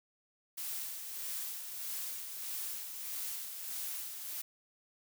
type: noise with tremolo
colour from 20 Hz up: blue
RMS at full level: -39 dBFS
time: 0.57-4.42 s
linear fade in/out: 10 ms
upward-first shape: sine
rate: 1.6 Hz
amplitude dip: 45%
effects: none